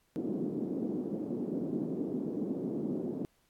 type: band-pass noise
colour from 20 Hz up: white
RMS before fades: -35 dBFS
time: 0.16-3.25 s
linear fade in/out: 0 ms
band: 190 to 350 Hz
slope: 24 dB/octave
effects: pink hiss -72 dBFS RMS until 3.49 s + AAC 64 kbps